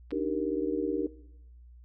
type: clicks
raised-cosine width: 0.3 ms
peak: -31 dBFS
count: 2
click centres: 0.107 / 0.114 s
type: chord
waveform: sine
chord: Eb major seventh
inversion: third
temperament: just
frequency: 291.7 / 311.1 / 388.9 / 466.7 Hz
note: D4 / Eb4 / G4 / Bb4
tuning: -12 / 0 / -14 / +2 cents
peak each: -33 dBFS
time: 0.12-1.07 s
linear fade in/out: 5 ms
effects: noise-tail reverb RT60 0.9 s tail -20 dB re dry + added 60 Hz sine -49 dBFS peak until 1.84 s